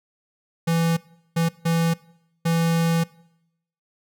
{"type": "tone bursts at uneven times", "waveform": "square", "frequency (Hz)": 166.2, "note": "E3", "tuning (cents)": 15, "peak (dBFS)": -19, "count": 4, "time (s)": [[0.67, 0.97], [1.36, 1.49], [1.65, 1.94], [2.45, 3.04]], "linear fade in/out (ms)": 10, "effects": ["noise-tail reverb RT60 0.8 s tail -22 dB re dry"]}